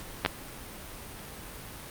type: clicks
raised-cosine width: 0.3 ms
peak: -8 dBFS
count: 2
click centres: 0.25 / 0.261 s
effects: pink hiss -43 dBFS RMS until 1.9 s + Opus 48 kbps